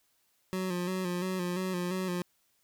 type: tone with vibrato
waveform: 25% pulse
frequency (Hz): 181.9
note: F#3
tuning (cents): -29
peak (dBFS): -27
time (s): 0.53-2.22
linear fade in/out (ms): 0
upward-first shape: square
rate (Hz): 2.9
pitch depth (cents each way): 43
effects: white hiss -72 dBFS RMS until 2.63 s

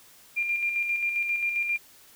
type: tone with tremolo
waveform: sine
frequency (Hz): 2394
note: D7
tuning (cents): +33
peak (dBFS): -23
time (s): 0.36-1.78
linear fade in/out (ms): 20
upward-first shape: square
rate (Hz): 7.5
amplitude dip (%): 40
effects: white hiss -54 dBFS RMS until 2.15 s

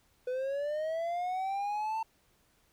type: linear sweep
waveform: triangle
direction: up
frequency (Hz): 495.5 to 900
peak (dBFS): -29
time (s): 0.27-2.03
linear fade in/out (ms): 5
effects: pink hiss -69 dBFS RMS until 2.72 s

